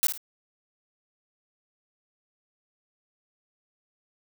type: noise with echo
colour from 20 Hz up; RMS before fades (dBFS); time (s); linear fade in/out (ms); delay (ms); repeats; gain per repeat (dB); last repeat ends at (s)
blue; -22; 0.03-0.07; 0; 53; 2; -9; 0.176
effects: none